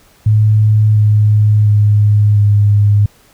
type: tone with pitch steps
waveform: sine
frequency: 107.2 / 105.79 / 104.39 / 103.01 Hz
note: A2 / G#2 / G#2 / G#2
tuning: -45 / +32 / +9 / -14 cents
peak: -6 dBFS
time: 0.26-3.06 s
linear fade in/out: 5 ms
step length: 700 ms
effects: pink hiss -48 dBFS RMS until 3.33 s